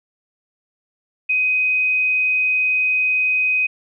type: tone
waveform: sine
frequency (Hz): 2511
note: D#7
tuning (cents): +15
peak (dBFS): -15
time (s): 1.29-3.67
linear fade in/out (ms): 10
effects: none